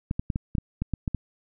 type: clicks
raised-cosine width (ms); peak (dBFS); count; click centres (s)
5; -14; 10; 0.111 / 0.195 / 0.302 / 0.359 / 0.552 / 0.583 / 0.82 / 0.937 / 1.078 / 1.147
effects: none